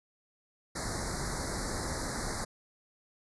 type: band-stop noise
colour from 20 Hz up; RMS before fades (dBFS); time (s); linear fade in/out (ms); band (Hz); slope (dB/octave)
pink; -35; 0.75-2.45; 10; 2100 to 4000; 96
effects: resampled to 24000 Hz

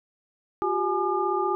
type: tone cluster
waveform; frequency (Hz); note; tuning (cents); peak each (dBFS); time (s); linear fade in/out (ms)
sine; 357 / 392.7 / 841 / 1206; F4 / G4 / G#5 / D6; +38 / +3 / +22 / +46; -28; 0.62-1.55; 0
effects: none

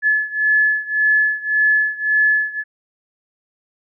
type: beating tone pair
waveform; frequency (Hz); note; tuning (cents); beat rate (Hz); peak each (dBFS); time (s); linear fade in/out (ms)
sine; 1717 / 1718.8; A6 / A6; -43 / -41; 1.8; -16 / -18; 0.02-2.64; 50
effects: none

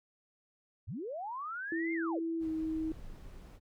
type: linear two-way sweep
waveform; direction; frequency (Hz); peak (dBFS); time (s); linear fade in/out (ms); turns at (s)
sine; up then down; 65.41 to 2142 to 272; -37; 0.87-2.21; 20; 1.93
type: tone with pitch glide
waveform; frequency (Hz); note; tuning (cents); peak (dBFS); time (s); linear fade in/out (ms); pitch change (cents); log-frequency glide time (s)
sine; 329.6 to 317.8; E4 to D#4; 0 to +37; -32; 1.72-2.92; 2; -63; 2.38-2.49
type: noise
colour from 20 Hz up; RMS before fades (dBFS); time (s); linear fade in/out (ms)
brown; -48; 2.39-3.6; 50
effects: none

